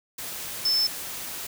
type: tone in noise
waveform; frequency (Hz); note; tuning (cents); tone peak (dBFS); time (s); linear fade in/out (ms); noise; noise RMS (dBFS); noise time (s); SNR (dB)
sine; 5274; E8; 0; -20; 0.65-0.87; 5; white; -35; 0.18-1.47; +12
effects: none